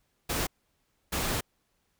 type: noise bursts at uneven times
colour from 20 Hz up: pink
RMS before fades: -30 dBFS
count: 2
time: 0.29-0.47 / 1.12-1.41 s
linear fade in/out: 10 ms
effects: pink hiss -74 dBFS RMS until 1.99 s